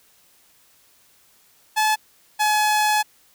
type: tone pair in turn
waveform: sawtooth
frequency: 861 / 848.7 Hz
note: A5 / G#5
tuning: -38 / +37 cents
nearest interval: unison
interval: 25 cents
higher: first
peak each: -13 dBFS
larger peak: neither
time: 1.76-1.96 / 2.39-3.03 s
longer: second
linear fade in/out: 20 ms
effects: white hiss -57 dBFS RMS until 3.34 s